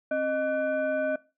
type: tone with frequency modulation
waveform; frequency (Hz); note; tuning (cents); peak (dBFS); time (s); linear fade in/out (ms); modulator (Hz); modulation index
sine; 617; D#5; -15; -24; 0.11-1.16; 5; 884; 0.77
effects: noise-tail reverb RT60 0.3 s tail -21 dB re dry